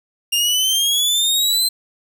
sawtooth exponential sweep, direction up, 2794 to 4126 Hz, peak -12 dBFS, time 0.32-1.69 s, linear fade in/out 10 ms, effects none

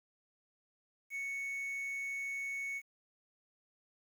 triangle tone with quantisation, 2217 Hz, C#7, in tune, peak -35 dBFS, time 1.1-2.82 s, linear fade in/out 50 ms, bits 10, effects none

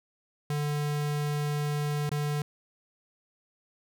square tone with dropouts, 147.4 Hz, D3, 7 cents sharp, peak -28 dBFS, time 0.5-2.42 s, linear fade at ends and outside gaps 2 ms, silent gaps 2.093-2.115 s, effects none

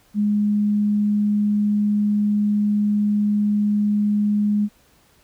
sine tone, 207.7 Hz, G#3, in tune, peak -16 dBFS, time 0.14-4.69 s, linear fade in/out 50 ms, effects pink hiss -57 dBFS RMS until 5.23 s

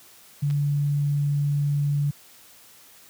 sine tone, 144.2 Hz, D3, 31 cents flat, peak -20 dBFS, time 0.42-2.11 s, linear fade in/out 10 ms
clicks, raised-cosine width 0.2 ms, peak -26 dBFS, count 2, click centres 0.502 / 0.509 s
effects white hiss -51 dBFS RMS until 3.09 s + high-pass 60 Hz 12 dB/octave

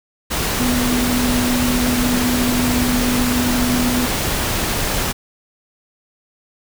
sine tone in noise, 246.9 Hz, B3, in tune, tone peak -17 dBFS, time 0.59-4.07 s, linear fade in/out 20 ms, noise pink, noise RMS -20 dBFS, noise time 0.3-5.13 s, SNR 0 dB, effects none

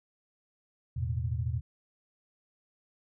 sine chord, E suspended fourth, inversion none, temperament equal, 82.41 / 110 / 123.47 Hz, E2 / A2 / B2, 0 / 0 / 0 cents, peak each -33 / -34 / -33 dBFS, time 0.96-1.61 s, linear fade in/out 10 ms, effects none

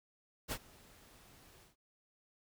pink noise with ADSR envelope, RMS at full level -37 dBFS, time 0.48-1.76 s, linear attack 38 ms, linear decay 62 ms, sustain -24 dB, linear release 140 ms, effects none

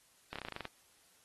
slowing click train, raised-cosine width 0.3 ms, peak -25 dBFS, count 10, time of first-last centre 0.33-0.653 s, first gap 27 ms, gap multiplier 1.07, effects white hiss -67 dBFS RMS until 1.24 s + AAC 32 kbps

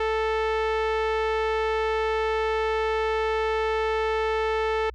sawtooth tone with low-pass filter, 440 Hz, A4, in tune, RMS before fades -25 dBFS, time 0-4.9 s, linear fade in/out 5 ms, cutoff 2500 Hz, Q 1, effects added 60 Hz sine -40 dBFS peak until 4.94 s

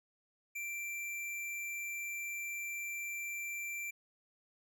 square tone, 2352 Hz, D7, 2 cents sharp, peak -39 dBFS, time 0.55-3.91 s, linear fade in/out 10 ms, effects none

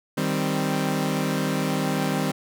sawtooth chord, C minor, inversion first, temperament equal, 155.56 / 196 / 261.6 Hz, Eb3 / G3 / C4, 0 / 0 / 0 cents, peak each -23 dBFS, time 0.17-2.32 s, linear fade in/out 10 ms, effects none

